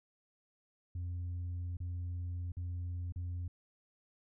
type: tone with dropouts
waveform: sine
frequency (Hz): 88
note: F2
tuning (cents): +14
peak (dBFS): -34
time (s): 0.95-3.48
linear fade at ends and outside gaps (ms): 5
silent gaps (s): 1.77-1.802 / 2.52-2.568 / 3.123-3.159
effects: tanh soft clip ceiling -35 dBFS